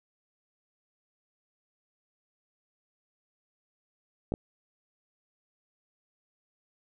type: clicks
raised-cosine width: 2 ms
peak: -17 dBFS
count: 2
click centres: 4.321 / 4.339 s
effects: none